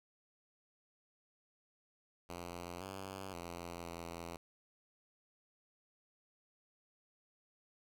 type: tone with pitch steps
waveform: 5% pulse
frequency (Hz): 87.2 / 95.9 / 86 / 84.9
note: F2 / G2 / F2 / F2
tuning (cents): -2 / -37 / -26 / -48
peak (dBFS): -33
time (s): 2.29-4.37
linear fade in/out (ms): 5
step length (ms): 520
effects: none